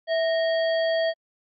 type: harmonic tone with a mistuned harmonic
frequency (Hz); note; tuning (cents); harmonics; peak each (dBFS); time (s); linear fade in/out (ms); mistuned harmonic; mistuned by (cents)
655; E5; -11; 1 / 3 / 5 / 7; -21 / -31 / -35 / -38; 0.07-1.14; 50; 3; -96
effects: AAC 64 kbps